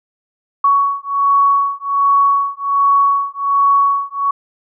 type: beating tone pair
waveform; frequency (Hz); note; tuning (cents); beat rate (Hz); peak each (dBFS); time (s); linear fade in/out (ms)
sine; 1118 / 1119.3; C#6 / C#6; +14 / +16; 1.3; -14 / -14; 0.64-4.31; 5
effects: none